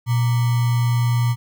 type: tone with sample-and-hold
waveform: sine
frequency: 120 Hz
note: B2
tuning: 49 cents flat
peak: -15 dBFS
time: 0.06-1.36 s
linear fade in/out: 50 ms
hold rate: 1050 Hz
effects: none